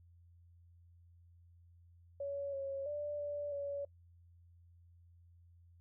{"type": "tone with pitch steps", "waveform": "sine", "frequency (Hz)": [562, 548, 588, 582, 566], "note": ["C#5", "C#5", "D5", "D5", "C#5"], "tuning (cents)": [24, -20, 2, -16, 36], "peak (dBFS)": -37, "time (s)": [2.2, 3.85], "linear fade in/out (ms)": 5, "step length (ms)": 330, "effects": ["noise-tail reverb RT60 0.1 s tail -24 dB re dry", "added 86 Hz sine -60 dBFS peak until 5.8 s"]}